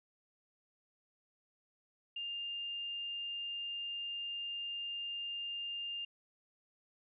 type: tone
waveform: sine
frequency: 2805 Hz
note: F7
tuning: 7 cents sharp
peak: -38 dBFS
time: 2.16-6.05 s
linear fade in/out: 5 ms
effects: none